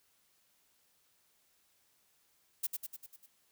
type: noise with echo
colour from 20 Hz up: violet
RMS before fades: -33 dBFS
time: 2.63-2.67 s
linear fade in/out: 10 ms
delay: 99 ms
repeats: 6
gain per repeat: -4 dB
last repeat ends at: 3.264 s
effects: white hiss -72 dBFS RMS until 3.51 s